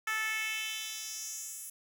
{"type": "tone with high-pass filter sweep", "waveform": "10% pulse", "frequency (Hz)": 437.4, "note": "A4", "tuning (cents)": -10, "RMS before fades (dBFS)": -37, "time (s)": [0.07, 1.7], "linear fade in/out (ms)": 5, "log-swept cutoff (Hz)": [1500, 9700], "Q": 2.3, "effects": []}